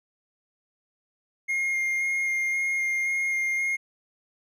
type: tone with vibrato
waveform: triangle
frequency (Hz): 2130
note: C7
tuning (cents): +30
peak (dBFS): -22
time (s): 1.48-3.77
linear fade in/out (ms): 20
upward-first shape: square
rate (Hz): 1.9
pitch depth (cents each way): 8
effects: none